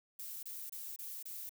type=noise bursts; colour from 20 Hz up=violet; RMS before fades=-45 dBFS; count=5; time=0.19-1.494 s; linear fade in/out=5 ms; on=240 ms; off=26 ms; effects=none